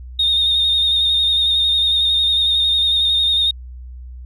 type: tone with vibrato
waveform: sine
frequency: 3682 Hz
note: A#7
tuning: 22 cents flat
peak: -12 dBFS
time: 0.19-3.51 s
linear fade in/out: 5 ms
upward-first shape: square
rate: 11 Hz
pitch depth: 22 cents each way
effects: tanh soft clip ceiling -9 dBFS + added 62 Hz sine -31 dBFS peak until 4.25 s